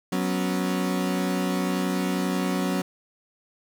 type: chord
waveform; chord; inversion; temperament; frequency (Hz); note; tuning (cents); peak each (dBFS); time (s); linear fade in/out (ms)
35% pulse; F# suspended fourth; none; equal; 185 / 246.9 / 277.2; F#3 / B3 / C#4; 0 / 0 / 0; -24 / -30 / -27; 0.12-2.82; 5
effects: 9-bit